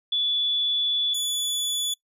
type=tone pair in turn; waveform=sine / sawtooth; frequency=3444 / 3444 Hz; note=A7 / A7; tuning=-38 / -38 cents; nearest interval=unison; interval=0 cents; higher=neither; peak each=-21 dBFS; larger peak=neither; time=0.12-1.14 / 1.14-1.94 s; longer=first; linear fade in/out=5 ms; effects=noise-tail reverb RT60 0.1 s tail -22 dB re dry + resampled to 32000 Hz